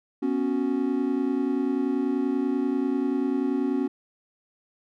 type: chord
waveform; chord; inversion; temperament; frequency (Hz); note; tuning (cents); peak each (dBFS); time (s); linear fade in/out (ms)
triangle; B suspended second; none; equal; 246.9 / 277.2 / 370; B3 / C#4 / F#4; 0 / 0 / 0; -26 / -23 / -28; 0.22-3.88; 10
effects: none